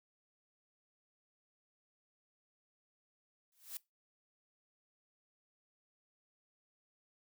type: noise with exponential growth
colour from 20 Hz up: blue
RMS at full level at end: -40 dBFS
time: 3.52-3.77 s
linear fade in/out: 2 ms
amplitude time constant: 54 ms
effects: noise-tail reverb RT60 0.2 s tail -21 dB re dry